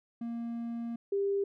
triangle / sine tone pair in turn, 233.4 / 397.9 Hz, A#3 / G4, +2 / +26 cents, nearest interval major sixth, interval 924 cents, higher second, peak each -32 / -27 dBFS, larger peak second, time 0.21-0.96 / 1.12-1.44 s, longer first, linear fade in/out 5 ms, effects none

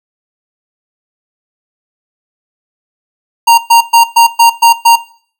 square tone bursts, 929 Hz, A#5, 6 cents flat, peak -3 dBFS, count 7, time 3.47-4.96 s, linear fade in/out 10 ms, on 110 ms, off 120 ms, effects noise-tail reverb RT60 0.5 s tail -18 dB re dry

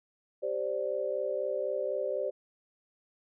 sine chord, G suspended fourth, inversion none, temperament equal, 392 / 523.3 / 587.3 Hz, G4 / C5 / D5, 0 / 0 / 0 cents, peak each -36 / -33 / -33 dBFS, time 0.42-2.31 s, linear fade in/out 20 ms, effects none

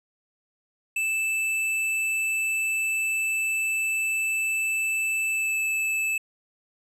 square tone with pitch glide, 2637 to 2622 Hz, E7 to E7, 0 to -10 cents, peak -24 dBFS, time 0.96-6.18 s, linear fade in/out 5 ms, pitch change -10 cents, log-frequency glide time 5.3-5.57 s, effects low-pass 12000 Hz 12 dB/octave

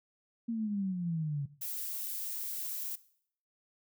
sine exponential sweep, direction down, 234.8 to 138.59 Hz, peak -31 dBFS, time 0.48-1.46 s, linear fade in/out 10 ms
violet noise, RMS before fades -38 dBFS, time 1.61-2.96 s, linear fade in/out 10 ms
effects noise-tail reverb RT60 0.6 s tail -18 dB re dry

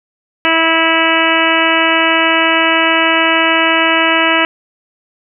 harmonic tone, 326.4 Hz, E4, 17 cents flat, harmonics 1 / 2 / 3 / 4 / 5 / 6 / 7 / 8 / 9, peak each -18 / -18 / -18 / -18 / -18 / -18 / -18 / -18 / -18 dBFS, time 0.45-4.45 s, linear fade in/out 0 ms, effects none

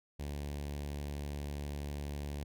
sawtooth tone with notch filter, 72.2 Hz, D2, 29 cents flat, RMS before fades -40 dBFS, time 0.19-2.44 s, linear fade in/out 10 ms, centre 1300 Hz, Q 1.4, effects none

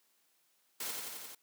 white noise with echo, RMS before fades -39 dBFS, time 0.8-0.91 s, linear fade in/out 5 ms, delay 88 ms, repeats 5, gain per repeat -2 dB, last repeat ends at 1.35 s, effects white hiss -73 dBFS RMS until 1.42 s + high-pass 200 Hz 12 dB/octave

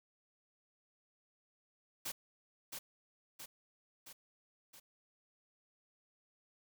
white noise with echo, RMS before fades -41 dBFS, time 2.05-2.12 s, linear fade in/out 10 ms, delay 670 ms, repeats 4, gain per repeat -4 dB, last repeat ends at 4.8 s, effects none

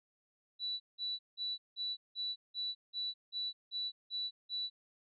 sine tone bursts, 3951 Hz, B7, in tune, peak -35 dBFS, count 11, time 0.59-4.7 s, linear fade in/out 50 ms, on 210 ms, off 180 ms, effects none

